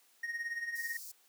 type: tone with tremolo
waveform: triangle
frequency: 1864.7 Hz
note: A#6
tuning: in tune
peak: -31 dBFS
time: 0.23-0.97 s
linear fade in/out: 5 ms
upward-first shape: triangle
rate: 18 Hz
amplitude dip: 75%
type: high-pass noise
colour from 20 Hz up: white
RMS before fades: -47 dBFS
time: 0.75-1.12 s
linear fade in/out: 10 ms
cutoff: 4600 Hz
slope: 48 dB/octave
effects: white hiss -67 dBFS RMS until 1.28 s + high-pass 300 Hz 12 dB/octave